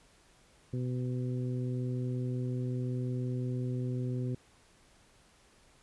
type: harmonic tone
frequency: 125.6 Hz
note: B2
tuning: 30 cents sharp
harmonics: 1 / 2 / 3 / 4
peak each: -32 / -38 / -42 / -48 dBFS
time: 0.73-4.35 s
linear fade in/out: 5 ms
effects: pink hiss -63 dBFS RMS until 5.82 s + resampled to 24000 Hz